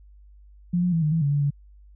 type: tone with pitch steps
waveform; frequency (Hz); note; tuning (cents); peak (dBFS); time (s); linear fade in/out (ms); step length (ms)
sine; 175.5 / 178.7 / 164.7 / 151.8 / 163.4 / 142.2 / 144.3 / 142.8; F3 / F3 / E3 / D#3 / E3 / C#3 / D3 / D3; +9 / +40 / -1 / -42 / -15 / +45 / -30 / -48; -19; 0.73-1.506; 10; 97
effects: added 50 Hz sine -47 dBFS peak until 1.95 s